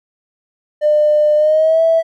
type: tone with pitch glide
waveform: triangle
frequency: 601 to 655.4 Hz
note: D5 to E5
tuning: +40 to -10 cents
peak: -5 dBFS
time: 0.81-2.03 s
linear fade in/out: 50 ms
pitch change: +150 cents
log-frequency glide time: 1.36-1.82 s
effects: tanh soft clip ceiling -7 dBFS